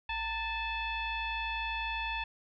sine tone with frequency modulation, 1760 Hz, A6, in tune, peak -32 dBFS, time 0.09-2.24 s, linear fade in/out 5 ms, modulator 852 Hz, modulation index 1.7, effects none

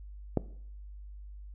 click, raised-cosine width 2 ms, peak -12 dBFS, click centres 0.373 s, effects noise-tail reverb RT60 0.6 s tail -18 dB re dry + added 50 Hz sine -43 dBFS peak until 1.54 s

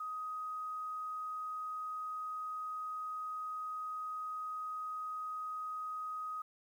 sine tone with quantisation, 1255 Hz, D#6, 15 cents sharp, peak -38 dBFS, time 0-6.42 s, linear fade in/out 5 ms, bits 11, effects none

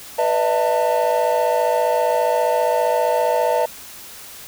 triangle tone cluster, 493.7 / 602 / 657 / 896 Hz, B4 / D5 / E5 / A5, -1 / +43 / -6 / +31 cents, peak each -19 dBFS, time 0.18-3.66 s, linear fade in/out 10 ms, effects tanh soft clip ceiling -4 dBFS + white hiss -38 dBFS RMS until 4.47 s

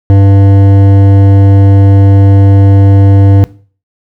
sine tone with hard clipping, 98.6 Hz, G2, 11 cents sharp, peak -3 dBFS, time 0.1-3.44 s, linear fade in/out 0 ms, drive 12 dB, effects noise-tail reverb RT60 0.4 s tail -19 dB re dry

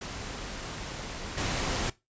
pink noise with level steps, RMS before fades -38 / -30 dBFS, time 0.01-1.9 s, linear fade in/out 5 ms, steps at 1.37 s, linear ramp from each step 10 ms, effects noise-tail reverb RT60 0.2 s tail -18 dB re dry + resampled to 16000 Hz

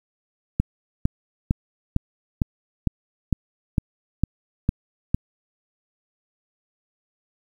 click train, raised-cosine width 5 ms, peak -6 dBFS, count 11, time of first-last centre 0.6-5.145 s, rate 2.2 Hz, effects 8-bit

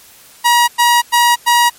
sawtooth tone bursts, 956 Hz, A#5, 43 cents sharp, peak -4 dBFS, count 4, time 0.44-1.7 s, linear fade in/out 20 ms, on 240 ms, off 100 ms, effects white hiss -42 dBFS RMS until 1.78 s + MP3 64 kbps

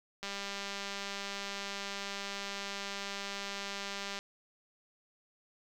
click train, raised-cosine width 0.2 ms, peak -22 dBFS, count 789, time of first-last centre 0.23-4.19 s, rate 199 Hz, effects 9-bit

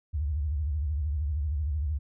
sine tone with vibrato, 74.1 Hz, D2, 16 cents sharp, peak -26 dBFS, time 0.13-1.99 s, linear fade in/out 20 ms, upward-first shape sine, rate 13 Hz, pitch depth 170 cents each way, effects none

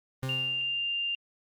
40% pulse tone with exponential decay, 131.6 Hz, C3, 10 cents sharp, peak -28 dBFS, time 0.23-0.92 s, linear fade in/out 0 ms, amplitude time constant 150 ms
sine tone, 2794 Hz, F7, in tune, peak -28 dBFS, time 0.29-1.15 s, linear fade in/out 2 ms
effects Opus 32 kbps

